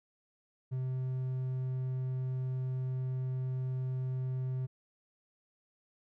triangle tone, 129.2 Hz, C3, 21 cents flat, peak -30 dBFS, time 0.71-4.67 s, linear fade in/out 20 ms, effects none

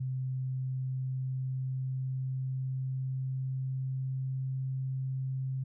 sine tone with pitch glide, 130 to 131.97 Hz, C3 to C3, -11 to +15 cents, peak -31 dBFS, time 0-5.64 s, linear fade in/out 10 ms, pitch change +26 cents, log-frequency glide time 0.2-4.6 s, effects none

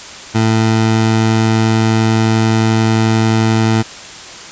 20% pulse tone, 111.4 Hz, A2, 22 cents sharp, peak -5 dBFS, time 0.34-3.83 s, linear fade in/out 20 ms, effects white hiss -31 dBFS RMS until 4.51 s + resampled to 16000 Hz

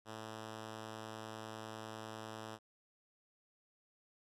5% pulse tone, 110 Hz, A2, in tune, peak -34 dBFS, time 0.05-2.59 s, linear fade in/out 50 ms, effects low-pass 10000 Hz 12 dB/octave

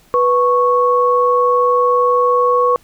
sine tone pair together, 492.2 / 1105 Hz, B4 / C#6, -6 / -6 cents, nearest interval octave + major second, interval 1400 cents, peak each -13 dBFS, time 0.14-2.76 s, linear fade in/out 0 ms, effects pink hiss -51 dBFS RMS until 2.83 s

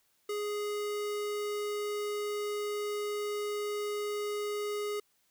square tone, 415.3 Hz, G#4, in tune, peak -33 dBFS, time 0.29-5 s, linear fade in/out 5 ms, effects white hiss -72 dBFS RMS until 5.3 s

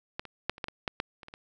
clicks, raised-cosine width 0.3 ms, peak -17 / -27 / -11 / -30 / -16 / -21 / -13 / -13 / -29 / -29 / -27 dBFS, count 11, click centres 0.195 / 0.253 / 0.496 / 0.581 / 0.642 / 0.684 / 0.878 / 1.001 / 1.232 / 1.284 / 1.339 s, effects none

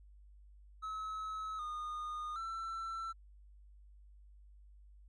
triangle tone with pitch steps, 1289 / 1226 / 1339 Hz, E6 / D#6 / E6, -39 / -26 / +27 cents, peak -37 dBFS, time 0.82-3.13 s, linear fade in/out 20 ms, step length 770 ms, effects added 50 Hz sine -56 dBFS peak until 5.08 s + resampled to 24000 Hz

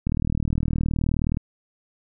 click train, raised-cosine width 5 ms, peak -11 dBFS, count 52, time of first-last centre 0.07-1.371 s, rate 39.2 Hz, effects none

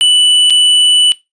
square tone with dropouts, 2974 Hz, F#7, 8 cents sharp, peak -7 dBFS, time 0.01-1.12 s, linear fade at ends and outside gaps 0 ms, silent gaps 0.499-0.505 s, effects noise-tail reverb RT60 0.2 s tail -19 dB re dry + resampled to 22050 Hz

